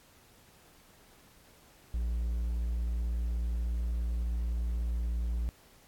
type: tone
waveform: triangle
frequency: 58.27 Hz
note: A#1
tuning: in tune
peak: -27 dBFS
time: 1.94-5.49 s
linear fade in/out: 0 ms
effects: pink hiss -60 dBFS RMS until 5.87 s + AAC 64 kbps